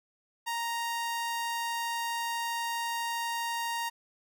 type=tone; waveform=sawtooth; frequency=932.3 Hz; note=A#5; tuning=in tune; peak=-27 dBFS; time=0.46-3.9 s; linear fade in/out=20 ms; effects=none